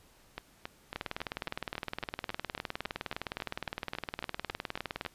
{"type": "two click trains", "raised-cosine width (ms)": 0.3, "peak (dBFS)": [-21, -18], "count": [18, 81], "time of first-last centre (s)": [[0.38, 5.05], [0.96, 5.063]], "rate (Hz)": [3.64, 19.5], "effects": ["pink hiss -62 dBFS RMS until 5.14 s", "resampled to 32000 Hz"]}